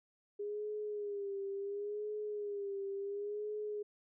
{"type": "tone with vibrato", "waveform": "sine", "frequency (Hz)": 408.2, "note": "G#4", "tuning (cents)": -30, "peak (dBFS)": -37, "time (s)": [0.39, 3.83], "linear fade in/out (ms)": 10, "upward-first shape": "sine", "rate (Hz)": 0.71, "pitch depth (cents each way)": 61, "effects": []}